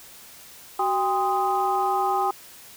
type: tone cluster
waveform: sine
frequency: 377 / 800 / 1039 / 1249 Hz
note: F#4 / G5 / C6 / D#6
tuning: +32 / +35 / -12 / +6 cents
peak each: -28 / -22 / -29 / -27 dBFS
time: 0.79-2.31 s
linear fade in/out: 5 ms
effects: tanh soft clip ceiling -10 dBFS + white hiss -46 dBFS RMS until 2.76 s